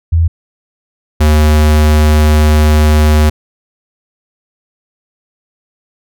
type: tone pair in turn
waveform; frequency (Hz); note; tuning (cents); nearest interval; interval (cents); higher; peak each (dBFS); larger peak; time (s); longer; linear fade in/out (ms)
sine / square; 82.8 / 76.16; E2 / D#2; +8 / -36; minor second; 144; first; -6; neither; 0.12-0.28 / 1.2-3.3; second; 10
effects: none